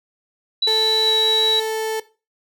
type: tone with pitch glide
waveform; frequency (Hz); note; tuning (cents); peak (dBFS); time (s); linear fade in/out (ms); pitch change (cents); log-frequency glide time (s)
sine; 3941 to 3902; B7 to B7; -4 to -22; -15; 0.62-1.6; 5; -18; 1.04-1.12
type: tone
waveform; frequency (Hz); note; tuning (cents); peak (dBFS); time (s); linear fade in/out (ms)
35% pulse; 440; A4; 0; -19; 0.67-2; 5
effects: noise-tail reverb RT60 0.3 s tail -17 dB re dry